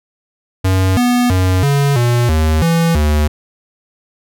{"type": "tone with pitch steps", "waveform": "square", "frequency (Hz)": [94.2, 245, 92.7, 141.2, 120.3, 78.5, 166.6, 75.1], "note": ["F#2", "B3", "F#2", "C#3", "B2", "D#2", "E3", "D2"], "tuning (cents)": [32, -14, 4, 32, -45, 16, 19, 39], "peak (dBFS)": -11, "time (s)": [0.64, 3.28], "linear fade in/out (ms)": 10, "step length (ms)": 330, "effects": []}